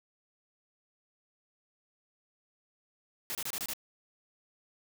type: noise bursts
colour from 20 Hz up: white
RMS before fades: -36 dBFS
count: 6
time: 3.3-3.735 s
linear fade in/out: 0 ms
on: 50 ms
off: 27 ms
effects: none